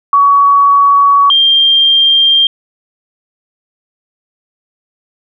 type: tone pair in turn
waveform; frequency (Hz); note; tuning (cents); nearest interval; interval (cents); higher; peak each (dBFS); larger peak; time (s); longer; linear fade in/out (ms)
sine; 1127 / 3188; C#6 / G7; +28 / +28; octave + tritone; 1800; second; -4 / -5; first; 0.13-1.3 / 1.3-2.47; neither; 2
effects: none